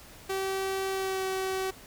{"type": "tone with pitch glide", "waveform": "sawtooth", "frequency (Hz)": [385, 379.9], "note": ["G4", "F#4"], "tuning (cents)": [-31, 46], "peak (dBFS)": -25, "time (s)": [0.29, 1.71], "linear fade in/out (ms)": 10, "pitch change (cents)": -23, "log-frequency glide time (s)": [0.9, 1.24], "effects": ["pink hiss -50 dBFS RMS until 1.86 s"]}